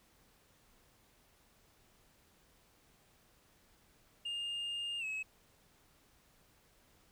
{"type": "tone with pitch glide", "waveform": "sine", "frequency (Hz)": [2820, 2571], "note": ["F7", "E7"], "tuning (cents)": [16, -44], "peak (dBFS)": -34, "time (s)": [4.25, 5.23], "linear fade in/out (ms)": 10, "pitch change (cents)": -160, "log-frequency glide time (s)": [4.99, 5.05], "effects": ["tanh soft clip ceiling -36 dBFS", "pink hiss -68 dBFS RMS until 7.11 s"]}